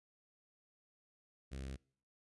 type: tone with notch filter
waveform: sawtooth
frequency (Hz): 66.8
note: C2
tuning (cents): +36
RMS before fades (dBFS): -45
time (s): 1.51-1.77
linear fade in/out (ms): 20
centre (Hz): 920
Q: 1
effects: noise-tail reverb RT60 0.6 s tail -26 dB re dry + resampled to 24000 Hz